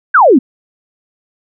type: exponential sweep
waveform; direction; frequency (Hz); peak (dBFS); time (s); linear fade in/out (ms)
sine; down; 1661.2 to 227.4; -3; 0.14-0.39; 10
effects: none